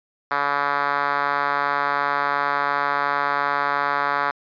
5% pulse tone with band-pass filter, 142.8 Hz, D3, 48 cents flat, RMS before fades -22 dBFS, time 0.31-4.31 s, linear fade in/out 2 ms, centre 1200 Hz, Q 1.5, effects resampled to 11025 Hz

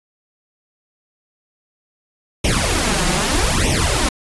pink noise with flanger, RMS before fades -17 dBFS, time 2.44-4.09 s, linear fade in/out 5 ms, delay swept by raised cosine 0.33 to 5.53 ms, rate 0.8 Hz, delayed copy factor +0.85, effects resampled to 24000 Hz

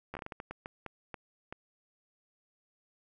slowing click train, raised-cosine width 0.5 ms, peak -25 dBFS, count 13, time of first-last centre 0.14-1.525 s, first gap 12 ms, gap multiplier 1.37, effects none

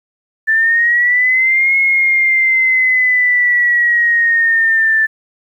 sine linear two-way sweep, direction up then down, 1760 to 2170 to 1760 Hz, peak -9 dBFS, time 0.47-5.07 s, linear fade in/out 20 ms, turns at 1.77 s, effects 8-bit

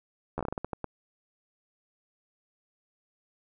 slowing click train, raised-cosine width 1 ms, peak -18 dBFS, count 11, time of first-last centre 0.38-0.843 s, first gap 12 ms, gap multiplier 1.28, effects none

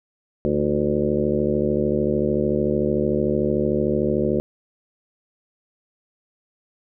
harmonic tone with a mistuned harmonic, 73.42 Hz, D2, in tune, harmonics 1 / 2 / 3 / 4 / 5 / 6 / 7 / 8, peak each -32 / -28 / -24 / -30 / -23 / -28 / -26 / -30 dBFS, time 0.45-4.4 s, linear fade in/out 0 ms, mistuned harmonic 4, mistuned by +79 cents, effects none

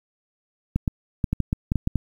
clicks, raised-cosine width 5 ms, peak -9 dBFS, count 10, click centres 0.76 / 0.878 / 1.242 / 1.33 / 1.403 / 1.529 / 1.719 / 1.757 / 1.874 / 1.957 s, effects 8-bit

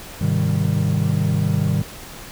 triangle chord, Ab major seventh, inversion none, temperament equal, 103.83 / 130.81 / 155.56 / 196 Hz, Ab2 / C3 / Eb3 / G3, 0 / 0 / 0 / 0 cents, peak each -20 / -22 / -18 / -22 dBFS, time 0.21-1.82 s, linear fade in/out 5 ms, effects pink hiss -37 dBFS RMS until 2.31 s

